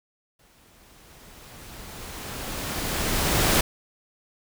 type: noise with exponential growth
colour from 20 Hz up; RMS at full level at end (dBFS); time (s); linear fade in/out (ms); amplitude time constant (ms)
pink; -19; 0.39-3.61; 5; 700
effects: none